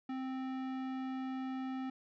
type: tone with tanh clipping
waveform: sine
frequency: 261.6 Hz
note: C4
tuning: in tune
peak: -39 dBFS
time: 0.09-1.9 s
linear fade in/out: 5 ms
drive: 18 dB
effects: none